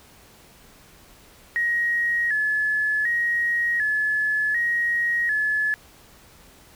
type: tone with vibrato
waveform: triangle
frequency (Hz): 1800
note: A6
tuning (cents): +39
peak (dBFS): -16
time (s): 1.56-5.74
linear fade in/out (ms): 0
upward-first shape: square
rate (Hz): 0.67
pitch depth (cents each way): 82
effects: tanh soft clip ceiling -18 dBFS + pink hiss -51 dBFS RMS until 6.75 s